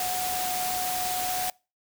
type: tone in noise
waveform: sine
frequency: 733 Hz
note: F#5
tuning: 16 cents flat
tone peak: -29 dBFS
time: 0-1.5 s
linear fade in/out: 2 ms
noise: white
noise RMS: -31 dBFS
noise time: 0-1.5 s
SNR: -1 dB
effects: noise-tail reverb RT60 0.3 s tail -25 dB re dry